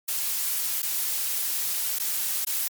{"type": "noise with dropouts", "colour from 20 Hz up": "blue", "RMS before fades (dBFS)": -27, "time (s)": [0.08, 2.68], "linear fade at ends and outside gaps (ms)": 5, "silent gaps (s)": [[0.821, 0.828], [1.987, 1.997], [2.449, 2.468]], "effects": ["MP3 96 kbps"]}